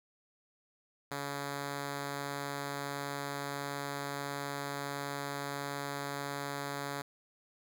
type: tone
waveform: 5% pulse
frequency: 141.5 Hz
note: C#3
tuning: 36 cents sharp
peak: -25 dBFS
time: 1.11-7.02 s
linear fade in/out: 5 ms
effects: none